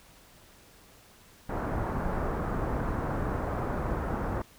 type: low-pass noise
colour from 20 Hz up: pink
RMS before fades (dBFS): -31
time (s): 1.49-4.42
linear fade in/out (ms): 5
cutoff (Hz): 1400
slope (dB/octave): 24
effects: pink hiss -56 dBFS RMS until 4.58 s